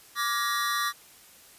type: tone cluster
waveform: square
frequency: 1168 / 1410 / 1673 / 1886 / 3963 Hz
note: D6 / F6 / G#6 / A#6 / B7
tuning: -10 / +16 / +12 / +20 / +5 cents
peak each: -29 / -38 / -37 / -33 / -35 dBFS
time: 0.15-0.93 s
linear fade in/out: 50 ms
effects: white hiss -53 dBFS RMS until 1.58 s + resampled to 32000 Hz